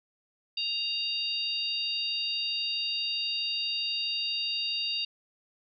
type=harmonic tone; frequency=932.3 Hz; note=A#5; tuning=in tune; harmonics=3 / 4 / 5; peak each=-32 / -34 / -33 dBFS; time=0.57-5.05 s; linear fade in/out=5 ms; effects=none